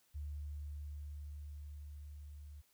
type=tone with level ramp; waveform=sine; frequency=73.42 Hz; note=D2; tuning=in tune; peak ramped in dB=-40 to -49 dBFS; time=0.14-2.62 s; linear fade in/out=20 ms; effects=white hiss -73 dBFS RMS until 2.73 s